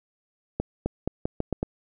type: accelerating click train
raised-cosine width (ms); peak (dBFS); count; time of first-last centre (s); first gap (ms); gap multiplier
2; -12; 7; 0.6-1.629; 260; 0.83
effects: none